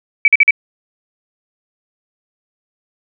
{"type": "tone bursts", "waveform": "sine", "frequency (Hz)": 2297, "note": "D7", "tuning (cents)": -39, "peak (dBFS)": -4, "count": 4, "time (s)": [0.25, 0.508], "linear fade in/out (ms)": 2, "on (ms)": 30, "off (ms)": 46, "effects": []}